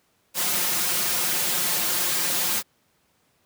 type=noise with comb filter; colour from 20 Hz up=white; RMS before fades=-24 dBFS; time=0.34-2.63 s; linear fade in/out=50 ms; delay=5.6 ms; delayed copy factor=+0.95; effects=pink hiss -66 dBFS RMS until 3.45 s + high-pass 100 Hz 12 dB/octave